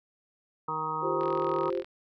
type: harmonic tone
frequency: 156.8 Hz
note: D#3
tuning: 14 cents sharp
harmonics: 1 / 2 / 3 / 5 / 6 / 7 / 8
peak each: -42 / -45 / -40 / -44 / -33 / -39 / -33 dBFS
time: 0.68-1.7 s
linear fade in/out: 5 ms
type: chord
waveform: sine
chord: F suspended second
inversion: none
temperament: equal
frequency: 349.2 / 392 / 523.3 Hz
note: F4 / G4 / C5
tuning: 0 / 0 / 0 cents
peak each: -32 dBFS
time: 1.01-1.84 s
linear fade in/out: 50 ms
type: click train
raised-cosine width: 0.3 ms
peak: -28 dBFS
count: 28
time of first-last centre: 1.21-1.845 s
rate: 42.5 Hz
effects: none